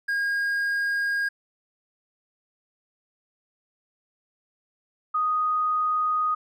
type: tone pair in turn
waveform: triangle / sine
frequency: 1627 / 1243.8 Hz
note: G#6 / D#6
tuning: -36 / -1 cents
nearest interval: perfect fourth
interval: 465 cents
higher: first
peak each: -21 dBFS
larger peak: neither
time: 0.08-1.29 / 5.14-6.35 s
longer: neither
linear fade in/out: 10 ms
effects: none